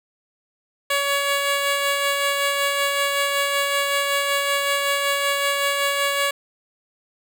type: tone with tremolo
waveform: 10% pulse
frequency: 563 Hz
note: C#5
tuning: 27 cents sharp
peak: -10 dBFS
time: 0.9-6.31 s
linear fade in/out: 5 ms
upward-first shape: sine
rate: 5.3 Hz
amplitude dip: 30%
effects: none